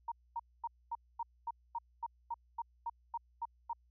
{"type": "tone bursts", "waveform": "sine", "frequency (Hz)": 933, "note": "A#5", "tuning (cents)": 1, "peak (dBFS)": -35, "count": 14, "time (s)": [0.08, 3.732], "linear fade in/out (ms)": 5, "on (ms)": 38, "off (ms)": 240, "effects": ["added 60 Hz sine -66 dBFS peak until 3.9 s"]}